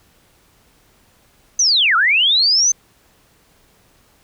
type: linear two-way sweep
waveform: sine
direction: down then up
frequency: 6272 to 1253 to 6272 Hz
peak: -11 dBFS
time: 1.59-2.72 s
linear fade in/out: 5 ms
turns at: 1.96 s
effects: pink hiss -55 dBFS RMS until 4.23 s